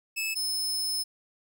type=tone pair in turn; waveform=sawtooth; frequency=2608 / 5216 Hz; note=E7 / E8; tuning=-19 / -19 cents; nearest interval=octave; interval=1200 cents; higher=second; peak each=-25 dBFS; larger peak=neither; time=0.16-0.35 / 0.35-1.04 s; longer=second; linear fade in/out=20 ms; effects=none